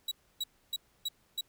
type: tone bursts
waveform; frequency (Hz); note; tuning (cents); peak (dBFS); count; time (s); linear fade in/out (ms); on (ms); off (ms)
40% pulse; 3886; B7; -29; -30; 5; 0.08-1.41; 5; 34; 290
effects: pink hiss -69 dBFS RMS until 1.48 s